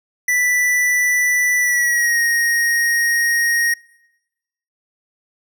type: tone with pitch glide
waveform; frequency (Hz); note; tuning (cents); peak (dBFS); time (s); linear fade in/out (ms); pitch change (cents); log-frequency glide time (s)
square; 1975.5 to 1871.1; B6 to A#6; 0 to +6; -15; 0.28-3.74; 5; -94; 1.59-2.19
effects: noise-tail reverb RT60 1.0 s tail -25 dB re dry